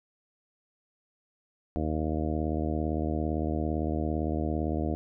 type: harmonic tone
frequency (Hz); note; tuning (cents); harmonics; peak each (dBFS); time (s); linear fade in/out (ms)
77.7; D#2; -2; 1 / 2 / 3 / 4 / 5 / 6 / 7 / 8 / 9; -31 / -36 / -34 / -33 / -39 / -40 / -41 / -40 / -39; 1.76-4.95; 0
effects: none